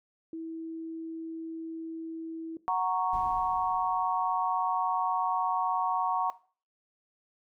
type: tone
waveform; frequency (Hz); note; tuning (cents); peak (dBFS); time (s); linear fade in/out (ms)
sine; 325.5; E4; -22; -35; 0.33-2.57; 2
type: chord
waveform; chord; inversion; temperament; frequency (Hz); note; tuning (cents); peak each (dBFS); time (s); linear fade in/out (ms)
sine; F# major; none; equal; 740 / 932.3 / 1108.7; F#5 / A#5 / C#6; 0 / 0 / 0; -30; 2.68-6.3; 0
type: noise with exponential decay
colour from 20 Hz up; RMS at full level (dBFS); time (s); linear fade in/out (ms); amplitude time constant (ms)
brown; -42; 3.13-4.97; 1; 400
effects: noise-tail reverb RT60 0.4 s tail -18 dB re dry